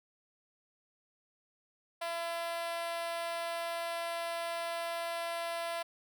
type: tone with high-pass filter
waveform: 5% pulse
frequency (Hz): 337.6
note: E4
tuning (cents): +41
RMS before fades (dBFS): -37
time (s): 2.01-5.83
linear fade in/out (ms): 10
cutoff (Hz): 740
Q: 9.1
effects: none